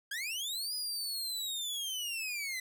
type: linear two-way sweep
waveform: sawtooth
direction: up then down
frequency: 1568 to 4990 to 1993 Hz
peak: -32 dBFS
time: 0.11-2.6 s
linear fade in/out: 5 ms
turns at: 0.74 s
effects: none